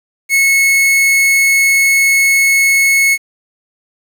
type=tone; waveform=45% pulse; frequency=2191 Hz; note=C#7; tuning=21 cents flat; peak=-8 dBFS; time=0.29-3.18 s; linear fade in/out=50 ms; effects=7-bit